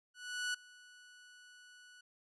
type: tone with ADSR envelope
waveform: sawtooth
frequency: 1476 Hz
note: F#6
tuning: 5 cents flat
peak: -30 dBFS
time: 0.14-2.01 s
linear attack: 400 ms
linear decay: 7 ms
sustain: -23 dB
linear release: 5 ms
effects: resampled to 22050 Hz